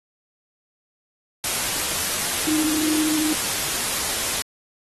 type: tone in noise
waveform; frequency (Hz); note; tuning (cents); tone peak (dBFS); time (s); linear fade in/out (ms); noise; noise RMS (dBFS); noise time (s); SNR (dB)
sine; 309; D#4; -12; -21; 2.47-3.33; 0; white; -24; 1.44-4.42; 0
effects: AAC 32 kbps